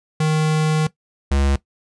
square tone pair in turn, 155.56 / 69.29 Hz, D#3 / C#2, 0 / 0 cents, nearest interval octave + major second, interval 1400 cents, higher first, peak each -16 dBFS, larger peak neither, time 0.2-0.87 / 1.31-1.56 s, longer first, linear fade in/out 5 ms, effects noise-tail reverb RT60 0.1 s tail -17 dB re dry + resampled to 22050 Hz

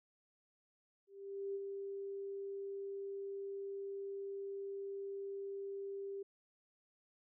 sine tone with ADSR envelope, 395.2 Hz, G4, 14 cents sharp, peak -37 dBFS, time 1.07-6.23 s, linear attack 480 ms, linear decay 36 ms, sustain -4 dB, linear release 8 ms, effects none

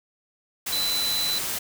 sine tone in noise, 4004 Hz, B7, 23 cents sharp, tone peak -24 dBFS, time 0.72-1.39 s, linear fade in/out 10 ms, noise white, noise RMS -29 dBFS, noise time 0.66-1.59 s, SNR +2 dB, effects none

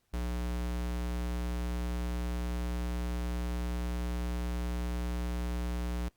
square tone, 60 Hz, B1, 49 cents flat, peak -32 dBFS, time 0.13-6.09 s, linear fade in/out 10 ms, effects pink hiss -75 dBFS RMS until 6.16 s + Opus 48 kbps

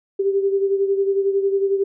sine beating tone pair, 392 / 403 Hz, G4 / G4, 0 / +48 cents, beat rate 11 Hz, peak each -17 / -24 dBFS, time 0.19-1.84 s, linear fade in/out 10 ms, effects none

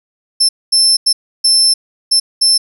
35% pulse tone bursts at uneven times, 5310 Hz, E8, 12 cents sharp, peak -5 dBFS, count 6, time 0.4-0.49 / 0.72-0.97 / 1.06-1.13 / 1.44-1.74 / 2.11-2.2 / 2.41-2.58 s, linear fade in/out 10 ms, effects none

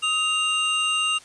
square tone pair together, 1258.7 / 2794 Hz, D#6 / F7, +20 / 0 cents, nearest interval octave + major second, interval 1380 cents, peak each -28 / -22 dBFS, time 0.02-1.19 s, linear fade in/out 20 ms, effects white hiss -49 dBFS RMS until 1.24 s + resampled to 22050 Hz

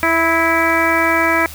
harmonic tone with a mistuned harmonic, 329.6 Hz, E4, in tune, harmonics 1 / 2 / 3 / 4 / 5 / 6 / 7, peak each -20 / -20 / -20 / -20 / -20 / -20 / -20 dBFS, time 0.03-1.46 s, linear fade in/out 0 ms, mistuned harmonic 4, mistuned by -18 cents, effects added 77 Hz sine -35 dBFS peak until 1.54 s + white hiss -35 dBFS RMS until 1.54 s

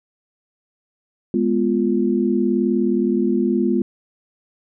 sine chord, F diminished, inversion first, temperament equal, 207.7 / 246.9 / 349.2 Hz, Ab3 / Cb4 / F4, 0 / 0 / 0 cents, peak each -20 dBFS, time 1.34-3.82 s, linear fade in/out 2 ms, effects none

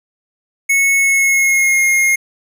square tone with pitch glide, 2200 to 2140 Hz, C#7 to C7, -14 to +38 cents, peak -11 dBFS, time 0.69-2.16 s, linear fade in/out 10 ms, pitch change -48 cents, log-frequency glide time 0.96-1.82 s, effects none

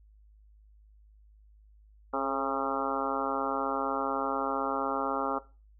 harmonic tone with a mistuned harmonic, 135.8 Hz, C#3, 35 cents flat, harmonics 2 / 3 / 4 / 5 / 6 / 7 / 8 / 9 / 10, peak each -36 / -37 / -34 / -40 / -35 / -37 / -39 / -36 / -37 dBFS, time 2.13-5.39 s, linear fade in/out 10 ms, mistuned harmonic 3, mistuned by +52 cents, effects noise-tail reverb RT60 0.3 s tail -17 dB re dry + added 52 Hz sine -55 dBFS peak until 5.79 s

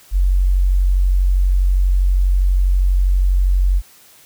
sine tone, 46.19 Hz, F#1, 2 cents flat, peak -11 dBFS, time 0.11-3.82 s, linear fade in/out 50 ms, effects white hiss -47 dBFS RMS until 4.25 s

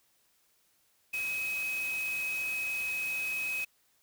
sine tone in noise, 2543 Hz, D#7, 37 cents sharp, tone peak -31 dBFS, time 1.13-3.65 s, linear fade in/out 10 ms, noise white, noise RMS -44 dBFS, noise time 1.13-3.65 s, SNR +10 dB, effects white hiss -70 dBFS RMS until 4.02 s

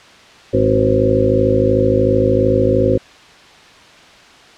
harmonic tone with a mistuned harmonic, 53.2 Hz, G#1, 42 cents sharp, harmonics 1 / 2 / 3 / 4 / 5 / 6 / 7 / 9 / 10, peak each -25 / -18 / -27 / -24 / -19 / -26 / -17 / -18 / -17 dBFS, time 0.53-2.98 s, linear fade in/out 10 ms, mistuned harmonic 9, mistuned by +37 cents, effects white hiss -42 dBFS RMS until 4.57 s + low-pass 4000 Hz 12 dB/octave

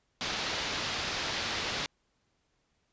white low-pass noise, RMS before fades -34 dBFS, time 0.21-1.86 s, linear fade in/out 0 ms, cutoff 5000 Hz, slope 24 dB/octave, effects pink hiss -75 dBFS RMS until 2.92 s + resampled to 16000 Hz

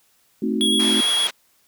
sine chord, A diminished seventh, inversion none, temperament equal, 220 / 261.6 / 311.1 / 370 Hz, A3 / C4 / Eb4 / Gb4, 0 / 0 / 0 / 0 cents, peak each -23 / -25 / -27 / -27 dBFS, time 0.42-1.01 s, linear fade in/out 5 ms
square tone with vibrato, 3324 Hz, G#7, 1 cent sharp, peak -18 dBFS, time 0.61-1.27 s, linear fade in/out 0 ms, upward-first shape square, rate 8.7 Hz, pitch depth 10 cents each way
white band-pass noise, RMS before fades -30 dBFS, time 0.79-1.31 s, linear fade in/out 10 ms, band 400 to 3700 Hz, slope 12 dB/octave
effects white hiss -61 dBFS RMS until 1.67 s

